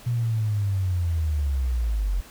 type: linear sweep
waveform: sine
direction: down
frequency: 122.1 to 43.65 Hz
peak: -21 dBFS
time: 0.06-2.21 s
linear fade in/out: 10 ms
effects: pink hiss -47 dBFS RMS until 2.3 s